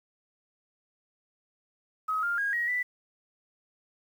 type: tone with pitch steps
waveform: sine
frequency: 1272 / 1401 / 1634 / 1896 / 1979 Hz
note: D#6 / F6 / G#6 / A#6 / B6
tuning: +38 / +5 / -29 / +29 / +3 cents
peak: -26 dBFS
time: 2.08-2.83 s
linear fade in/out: 10 ms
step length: 150 ms
effects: 9-bit